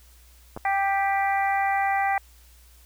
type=clicks; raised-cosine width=1 ms; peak=-21 dBFS; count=2; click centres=0.565 / 0.574 s
type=harmonic tone; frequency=393.5 Hz; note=G4; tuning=7 cents sharp; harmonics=2 / 3 / 4 / 5 / 6; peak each=-22 / -34 / -33 / -28 / -36 dBFS; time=0.65-2.18 s; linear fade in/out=2 ms
effects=added 60 Hz sine -51 dBFS peak until 2.85 s + white hiss -57 dBFS RMS until 2.85 s